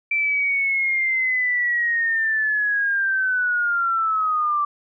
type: linear sweep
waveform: sine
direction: down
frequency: 2342 to 1165 Hz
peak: -18 dBFS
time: 0.11-4.65 s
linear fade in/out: 5 ms
effects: none